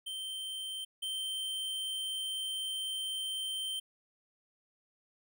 square tone pair in turn, 3118 / 3118 Hz, G7 / G7, -10 / -10 cents, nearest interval unison, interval 0 cents, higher neither, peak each -38 / -35 dBFS, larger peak second, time 0.06-0.85 / 1.02-3.8 s, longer second, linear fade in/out 10 ms, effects none

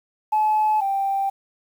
sine tone pair in turn, 858 / 785.3 Hz, A5 / G5, -44 / +3 cents, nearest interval major second, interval 153 cents, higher first, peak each -15 / -19 dBFS, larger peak first, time 0.32-0.81 / 0.81-1.3 s, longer neither, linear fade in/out 10 ms, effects tanh soft clip ceiling -13 dBFS + 8-bit

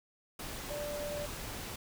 sine tone in noise, 587.3 Hz, D5, in tune, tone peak -37 dBFS, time 0.7-1.26 s, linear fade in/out 5 ms, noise pink, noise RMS -42 dBFS, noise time 0.39-1.76 s, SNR +2 dB, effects none

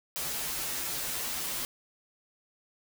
white noise with comb filter, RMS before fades -34 dBFS, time 0.16-1.65 s, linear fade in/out 0 ms, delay 10 ms, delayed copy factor -0.95, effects none

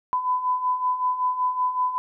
sine beating tone pair, 1000 / 1005.3 Hz, B5 / B5, +21 / +30 cents, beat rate 5.3 Hz, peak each -28 / -22 dBFS, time 0.13-1.98 s, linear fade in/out 0 ms, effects none

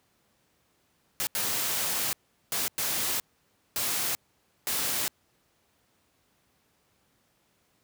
white noise bursts at uneven times, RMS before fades -29 dBFS, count 6, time 1.2-1.27 / 1.35-2.13 / 2.52-2.68 / 2.78-3.2 / 3.76-4.15 / 4.67-5.08 s, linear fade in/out 0 ms, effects pink hiss -69 dBFS RMS until 7.83 s + high-pass 80 Hz 12 dB/octave

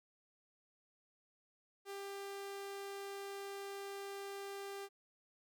sawtooth tone, 396.7 Hz, G4, 21 cents sharp, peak -40 dBFS, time 1.85-4.89 s, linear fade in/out 50 ms, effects none

